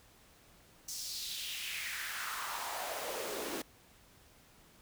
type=noise with high-pass filter sweep; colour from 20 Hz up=pink; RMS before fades=-40 dBFS; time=0.88-3.62 s; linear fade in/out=5 ms; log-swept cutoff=6000 to 300 Hz; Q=2.9; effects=pink hiss -62 dBFS RMS until 4.81 s